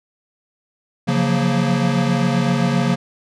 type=chord; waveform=square; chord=Gb major seventh; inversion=second; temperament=equal with one note detuned; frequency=138.59 / 174.61 / 182.24 / 233.1 Hz; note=Db3 / F3 / Gb3 / Bb3; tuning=0 / 0 / -26 / 0 cents; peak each=-21 / -23 / -23 / -21 dBFS; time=1.07-2.96 s; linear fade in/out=20 ms; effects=low-pass 6000 Hz 12 dB/octave

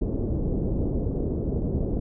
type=low-pass noise; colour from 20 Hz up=pink; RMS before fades=-26 dBFS; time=0.01-2 s; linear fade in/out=10 ms; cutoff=470 Hz; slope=24 dB/octave; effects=none

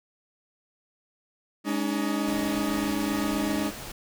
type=chord; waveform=40% pulse; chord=Ab suspended fourth; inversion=none; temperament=equal with one note detuned; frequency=207.7 / 283.3 / 311.1 Hz; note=Ab3 / Db4 / Eb4; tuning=0 / +38 / 0 cents; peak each=-29 dBFS; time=1.64-3.72 s; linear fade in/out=50 ms
type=noise; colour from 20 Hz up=pink; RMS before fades=-39 dBFS; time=2.27-3.92 s; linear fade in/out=5 ms
effects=none

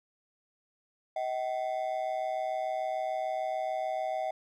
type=ring-modulated tone; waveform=triangle; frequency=698.5 Hz; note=F5; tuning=in tune; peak=-25 dBFS; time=1.16-4.31 s; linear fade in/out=5 ms; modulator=63.4 Hz; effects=none

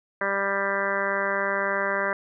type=harmonic tone; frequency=197.6 Hz; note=G3; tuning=14 cents sharp; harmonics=1 / 2 / 3 / 4 / 5 / 6 / 7 / 8 / 9 / 10; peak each=-38 / -33 / -29 / -40 / -32 / -32 / -35 / -29 / -33 / -33 dBFS; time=0.21-2.13 s; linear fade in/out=2 ms; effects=none

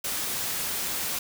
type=noise; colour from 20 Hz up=white; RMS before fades=-30 dBFS; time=0.04-1.19 s; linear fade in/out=5 ms; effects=none

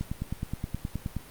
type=click train; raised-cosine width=5 ms; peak=-18 dBFS; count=12; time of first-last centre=0.01-1.167 s; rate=9.51 Hz; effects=pink hiss -49 dBFS RMS until 1.3 s + Opus 48 kbps

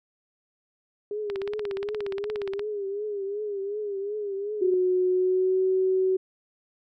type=tone with vibrato; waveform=sine; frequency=407 Hz; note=G#4; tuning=35 cents flat; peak=-28 dBFS; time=1.11-4.74 s; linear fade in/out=2 ms; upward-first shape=triangle; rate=2.7 Hz; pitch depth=94 cents each way
type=click train; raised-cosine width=0.3 ms; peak=-20 dBFS; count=23; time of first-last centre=1.3-2.594 s; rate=17 Hz
type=tone with pitch glide; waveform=sine; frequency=366.6 to 376 Hz; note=F#4 to F#4; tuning=-16 to +28 cents; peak=-20 dBFS; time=4.61-6.17 s; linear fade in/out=10 ms; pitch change=+44 cents; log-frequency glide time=5.1-5.61 s
effects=none

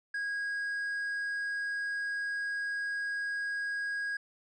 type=tone; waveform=triangle; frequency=1643 Hz; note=G#6; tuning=19 cents flat; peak=-30 dBFS; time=0.14-4.17 s; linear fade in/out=5 ms; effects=resampled to 22050 Hz

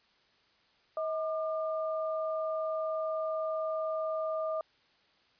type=tone pair together; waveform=sine; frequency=635.7 / 1200 Hz; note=D#5 / D6; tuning=+37 / +37 cents; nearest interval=major seventh; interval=1100 cents; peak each=-31 / -38 dBFS; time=0.97-4.61 s; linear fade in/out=2 ms; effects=white hiss -67 dBFS RMS until 5.39 s + resampled to 11025 Hz

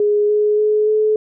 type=tone with pitch steps; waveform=sine; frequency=415.8 / 420.4 / 425 / 429.7 Hz; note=G#4 / G#4 / G#4 / A4; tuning=+2 / +21 / +40 / -41 cents; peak=-12 dBFS; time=0-1.16 s; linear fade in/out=2 ms; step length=290 ms; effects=none

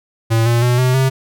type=tone with pitch steps; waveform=square; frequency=113.5 / 117.98 / 122.63 / 127.47 / 132.5 Hz; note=A#2 / A#2 / B2 / C3 / C3; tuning=-46 / +21 / -12 / -45 / +22 cents; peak=-12 dBFS; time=0.3-1.1 s; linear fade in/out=20 ms; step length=160 ms; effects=none

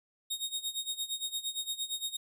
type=tone with tremolo; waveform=sawtooth; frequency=3729 Hz; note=A#7; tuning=in tune; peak=-28 dBFS; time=0.3-2.17 s; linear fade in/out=10 ms; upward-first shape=sine; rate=8.7 Hz; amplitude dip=85%; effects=none

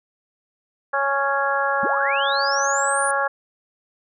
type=harmonic tone; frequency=277.2 Hz; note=C#4; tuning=in tune; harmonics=2 / 3 / 4 / 5 / 6; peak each=-25 / -25 / -25 / -25 / -25 dBFS; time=0.93-3.28 s; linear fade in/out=10 ms
type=linear sweep; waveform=sine; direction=up; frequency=155.56 to 9720 Hz; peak=-25 dBFS; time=1.83-3.11 s; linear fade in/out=2 ms
effects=none

